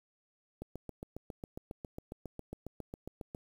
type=click train; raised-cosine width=2 ms; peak=-28 dBFS; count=21; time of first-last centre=0.62-3.349 s; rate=7.33 Hz; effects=9-bit